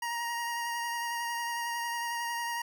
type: tone with vibrato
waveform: 25% pulse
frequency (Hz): 941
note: A#5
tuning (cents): +16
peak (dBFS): -28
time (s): 0.02-2.62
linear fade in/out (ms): 5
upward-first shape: sine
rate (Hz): 11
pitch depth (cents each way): 17
effects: none